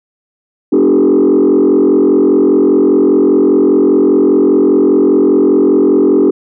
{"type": "tone with frequency modulation", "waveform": "sine", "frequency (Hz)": 340.8, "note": "F4", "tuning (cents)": -42, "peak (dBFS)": -4, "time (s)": [0.72, 6.31], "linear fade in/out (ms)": 10, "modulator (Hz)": 45, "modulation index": 1.9, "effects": ["tanh soft clip ceiling -3 dBFS"]}